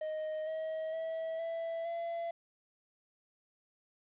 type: tone with pitch steps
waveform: triangle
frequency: 622.3 / 635.4 / 648.7 / 662.4 / 676.3 Hz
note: D#5 / D#5 / E5 / E5 / E5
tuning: 0 / +36 / -28 / +8 / +44 cents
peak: -33 dBFS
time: 0.01-2.31 s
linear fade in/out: 5 ms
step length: 460 ms
effects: resampled to 8000 Hz + 11-bit